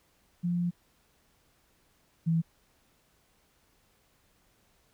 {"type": "tone pair in turn", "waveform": "sine", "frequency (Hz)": [174.61, 164.29], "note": ["F3", "E3"], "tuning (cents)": [0, -6], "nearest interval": "minor second", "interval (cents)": 106, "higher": "first", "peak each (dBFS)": [-26, -23], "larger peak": "second", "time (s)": [[0.43, 0.71], [2.26, 2.42]], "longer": "first", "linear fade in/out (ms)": 20, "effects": ["pink hiss -68 dBFS RMS until 4.93 s"]}